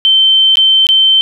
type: tone with dropouts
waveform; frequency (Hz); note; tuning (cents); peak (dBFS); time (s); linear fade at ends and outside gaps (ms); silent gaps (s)
sine; 3100; G7; -20; -5; 0.05-1.21; 0; 0.556-0.571 / 0.868-0.889
effects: none